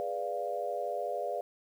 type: chord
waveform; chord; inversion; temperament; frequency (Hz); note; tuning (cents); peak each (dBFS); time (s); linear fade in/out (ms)
sine; G# diminished seventh; none; equal; 415.3 / 493.9 / 587.3 / 698.5; G#4 / B4 / D5 / F5; 0 / 0 / 0 / 0; -40 / -38 / -36 / -36; 0-1.41; 0
effects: 10-bit